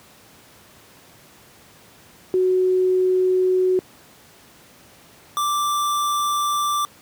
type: tone pair in turn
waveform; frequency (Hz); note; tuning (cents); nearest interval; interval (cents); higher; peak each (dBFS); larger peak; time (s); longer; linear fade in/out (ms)
sine / square; 370 / 1174.7; F#4 / D6; 0 / 0; octave + minor sixth; 2000; second; -15 / -20; first; 2.34-3.79 / 5.37-6.85; second; 0
effects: pink hiss -49 dBFS RMS until 7.01 s + high-pass 100 Hz 12 dB/octave